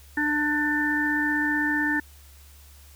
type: harmonic tone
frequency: 297.4 Hz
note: D4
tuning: 22 cents sharp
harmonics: 1 / 3 / 5 / 6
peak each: -26 / -33 / -32 / -24 dBFS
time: 0.17-2 s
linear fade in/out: 5 ms
effects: added 71 Hz sine -48 dBFS peak until 2.95 s + white hiss -54 dBFS RMS until 2.95 s